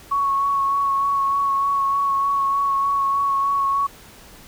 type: tone with vibrato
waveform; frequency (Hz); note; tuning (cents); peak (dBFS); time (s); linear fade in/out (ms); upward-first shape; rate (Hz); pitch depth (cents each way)
sine; 1108.7; C#6; 0; -17; 0.11-3.87; 10; sine; 3.3; 16
effects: pink hiss -45 dBFS RMS until 4.47 s